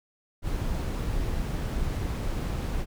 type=noise; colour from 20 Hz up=brown; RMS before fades=-29 dBFS; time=0.42-2.86 s; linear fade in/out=50 ms; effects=none